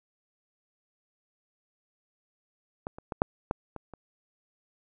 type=clicks; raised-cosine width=1 ms; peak=-20 / -28 / -19 / -7 / -13 / -24 / -29 dBFS; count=7; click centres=2.869 / 2.985 / 3.122 / 3.219 / 3.511 / 3.763 / 3.937 s; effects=none